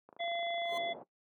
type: click train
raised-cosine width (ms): 1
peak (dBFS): -38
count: 19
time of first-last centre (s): 0.09-0.769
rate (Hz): 26.5
type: harmonic tone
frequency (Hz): 684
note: F5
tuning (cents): -36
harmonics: 1 / 3 / 5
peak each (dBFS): -35 / -40 / -42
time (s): 0.19-0.94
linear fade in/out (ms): 20
type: tone with exponential growth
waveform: 40% pulse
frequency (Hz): 1034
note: C6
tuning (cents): -21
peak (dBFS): -40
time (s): 0.59-0.78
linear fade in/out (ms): 5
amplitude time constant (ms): 41
type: low-pass noise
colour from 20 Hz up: white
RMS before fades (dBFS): -46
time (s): 0.7-1.04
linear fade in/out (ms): 20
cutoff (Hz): 690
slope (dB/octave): 24
effects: noise-tail reverb RT60 0.1 s tail -17 dB re dry + high-pass 300 Hz 12 dB/octave